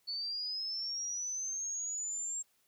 sine linear sweep, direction up, 4435 to 7500 Hz, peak -35 dBFS, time 0.07-2.43 s, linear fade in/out 20 ms, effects white hiss -73 dBFS RMS until 2.67 s

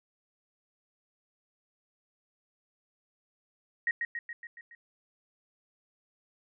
sine tone with echo, 1883 Hz, A#6, 17 cents sharp, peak -25 dBFS, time 3.87-3.91 s, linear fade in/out 2 ms, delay 140 ms, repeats 6, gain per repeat -4 dB, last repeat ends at 4.75 s, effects none

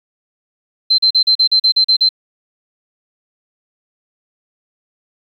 sine tone bursts, 4102 Hz, C8, 35 cents flat, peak -8 dBFS, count 10, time 0.9-2.091 s, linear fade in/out 10 ms, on 84 ms, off 39 ms, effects 8-bit

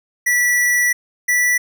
square tone pair in turn, 1954 / 1962.4 Hz, B6 / B6, -19 / -12 cents, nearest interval unison, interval 7 cents, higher second, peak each -14 dBFS, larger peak neither, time 0.26-0.93 / 1.28-1.58 s, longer first, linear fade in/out 10 ms, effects none

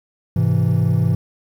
triangle chord, Ab augmented, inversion none, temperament equal with one note detuned, 103.83 / 129.38 / 164.81 Hz, Ab2 / C3 / E3, 0 / -19 / 0 cents, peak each -16 dBFS, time 0.36-1.15 s, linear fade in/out 5 ms, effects tanh soft clip ceiling -4 dBFS + 8-bit

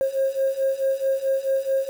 sine beating tone pair, 535 / 539.6 Hz, C5 / C#5, +38 / -47 cents, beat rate 4.6 Hz, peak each -23 / -21 dBFS, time 0.01-1.89 s, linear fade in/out 0 ms, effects tanh soft clip ceiling -15 dBFS + 7-bit

